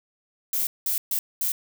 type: noise bursts at uneven times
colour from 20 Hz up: violet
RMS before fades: -25 dBFS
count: 4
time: 0.53-0.67 / 0.86-0.98 / 1.11-1.19 / 1.41-1.52 s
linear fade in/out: 2 ms
effects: none